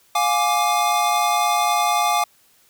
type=chord; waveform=square; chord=D diminished; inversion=first; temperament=equal with one note detuned; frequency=707 / 830.6 / 1174.7 Hz; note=F5 / Ab5 / D6; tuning=+21 / 0 / 0 cents; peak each=-22 dBFS; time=0.15-2.24 s; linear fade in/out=5 ms; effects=white hiss -57 dBFS RMS until 2.69 s